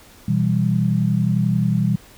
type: chord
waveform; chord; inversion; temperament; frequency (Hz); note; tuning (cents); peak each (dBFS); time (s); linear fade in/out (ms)
sine; E minor; second; equal; 123.47 / 164.81 / 196; B2 / E3 / G3; 0 / 0 / 0; -20; 0.28-1.96; 5
effects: pink hiss -47 dBFS RMS until 2.17 s